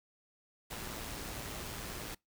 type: noise with amplitude modulation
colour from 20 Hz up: pink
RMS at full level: -41 dBFS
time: 0.7-2.15 s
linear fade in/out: 10 ms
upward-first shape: sine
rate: 111 Hz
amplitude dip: 35%
effects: noise-tail reverb RT60 0.2 s tail -26 dB re dry